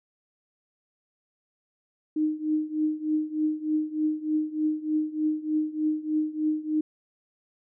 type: tone with tremolo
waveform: sine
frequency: 308.2 Hz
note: D#4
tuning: 16 cents flat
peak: -20 dBFS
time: 2.16-6.81 s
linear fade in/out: 5 ms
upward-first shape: triangle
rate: 3.3 Hz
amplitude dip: 90%
effects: none